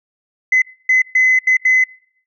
sine tone bursts at uneven times, 2032 Hz, B6, 49 cents sharp, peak -8 dBFS, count 5, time 0.52-0.62 / 0.89-1.02 / 1.15-1.39 / 1.47-1.57 / 1.65-1.84 s, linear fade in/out 5 ms, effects noise-tail reverb RT60 0.7 s tail -26 dB re dry + tanh soft clip ceiling -5 dBFS

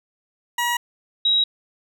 20% pulse / sine tone pair in turn, 959 / 3836 Hz, A#5 / A#7, +49 / +49 cents, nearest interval 2 octaves, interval 2400 cents, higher second, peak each -15 dBFS, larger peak neither, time 0.58-0.77 / 1.25-1.44 s, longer neither, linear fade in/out 5 ms, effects none

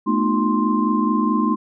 sine tone cluster, 217.6 / 242.3 / 306.4 / 355.7 / 1049 Hz, A3 / B3 / D#4 / F4 / C6, -19 / -33 / -27 / +32 / +4 cents, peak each -20 / -23 / -22 / -29 / -22 dBFS, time 0.06-1.56 s, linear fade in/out 20 ms, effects none

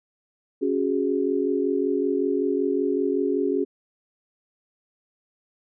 sine chord, C# suspended fourth, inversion none, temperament equal, 277.2 / 370 / 415.3 Hz, C#4 / F#4 / G#4, 0 / 0 / 0 cents, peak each -25 dBFS, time 0.61-3.65 s, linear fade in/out 20 ms, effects none

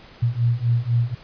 sine beating tone pair, 116.54 / 120.54 Hz, A#2 / B2, 0 / -42 cents, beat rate 4 Hz, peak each -21 / -20 dBFS, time 0.22-1.15 s, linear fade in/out 10 ms, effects pink hiss -46 dBFS RMS until 1.23 s + resampled to 11025 Hz

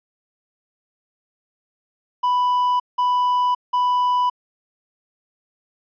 triangle tone bursts, 990 Hz, B5, 4 cents sharp, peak -14 dBFS, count 3, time 2.23-4.3 s, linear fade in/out 10 ms, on 570 ms, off 180 ms, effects resampled to 11025 Hz

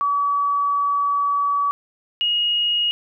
sine tone pair in turn, 1141 / 2877 Hz, C#6 / F#7, +50 / -49 cents, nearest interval octave + major third, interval 1601 cents, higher second, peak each -17 dBFS, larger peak neither, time 0.01-1.71 / 2.21-2.91 s, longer first, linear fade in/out 0 ms, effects none

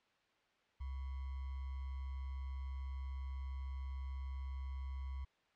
sine tone with sample-and-hold, 66.9 Hz, C2, 39 cents sharp, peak -40 dBFS, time 0.8-5.25 s, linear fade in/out 10 ms, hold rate 1050 Hz, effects white hiss -74 dBFS RMS until 5.55 s + low-pass 3000 Hz 12 dB/octave

